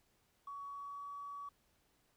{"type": "tone with pitch glide", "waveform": "triangle", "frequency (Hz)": [1126, 1135.8], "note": ["C#6", "C#6"], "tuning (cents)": [27, 42], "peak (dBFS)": -40, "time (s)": [0.47, 1.49], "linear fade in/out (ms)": 5, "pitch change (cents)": 15, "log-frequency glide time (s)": [0.7, 1.09], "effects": ["tanh soft clip ceiling -42 dBFS", "pink hiss -75 dBFS RMS until 2.16 s"]}